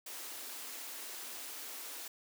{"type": "high-pass noise", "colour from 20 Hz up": "white", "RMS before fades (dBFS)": -45, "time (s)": [0.06, 2.08], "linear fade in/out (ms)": 5, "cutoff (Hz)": 240, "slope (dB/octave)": 96, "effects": []}